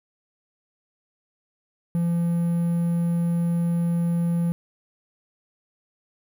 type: tone with quantisation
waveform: triangle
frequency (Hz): 170.6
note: F3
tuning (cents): -40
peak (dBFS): -18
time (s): 1.95-4.52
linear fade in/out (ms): 0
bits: 8
effects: none